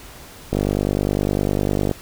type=click train; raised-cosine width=2 ms; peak=-6 dBFS; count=70; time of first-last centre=0.53-1.913 s; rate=49.9 Hz; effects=pink hiss -41 dBFS RMS until 2.01 s